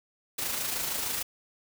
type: noise with amplitude modulation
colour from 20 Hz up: white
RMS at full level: -30 dBFS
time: 0.38-1.23 s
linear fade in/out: 10 ms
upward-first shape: sine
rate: 26.5 Hz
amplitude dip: 40%
effects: none